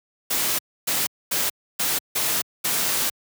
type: noise bursts at uneven times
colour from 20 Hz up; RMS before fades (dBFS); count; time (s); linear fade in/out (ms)
white; -23; 6; 0.3-0.59 / 0.87-1.07 / 1.31-1.5 / 1.79-1.99 / 2.15-2.42 / 2.64-3.1; 10
effects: high-pass 100 Hz 12 dB/octave